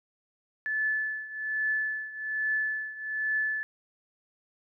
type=tone with tremolo; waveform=sine; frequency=1736 Hz; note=A6; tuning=24 cents flat; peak=-24 dBFS; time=0.66-3.63 s; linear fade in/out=0 ms; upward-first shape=triangle; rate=1.2 Hz; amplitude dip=85%; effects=none